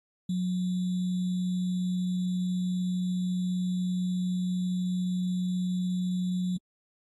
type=tone with sample-and-hold; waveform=sine; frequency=181.8 Hz; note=F#3; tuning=30 cents flat; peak=-26 dBFS; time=0.29-6.57 s; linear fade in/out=5 ms; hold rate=3675 Hz; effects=AAC 32 kbps